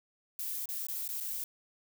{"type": "noise with dropouts", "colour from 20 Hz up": "violet", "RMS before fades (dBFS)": -37, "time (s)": [0.39, 1.44], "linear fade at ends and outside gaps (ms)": 1, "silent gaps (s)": [[0.657, 0.689], [0.868, 0.885], [1.078, 1.089], [1.202, 1.208]], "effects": []}